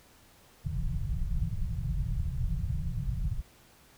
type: low-pass noise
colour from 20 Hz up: pink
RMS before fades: -31 dBFS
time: 0.64-3.42 s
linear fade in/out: 20 ms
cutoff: 170 Hz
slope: 96 dB/octave
effects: pink hiss -59 dBFS RMS until 3.97 s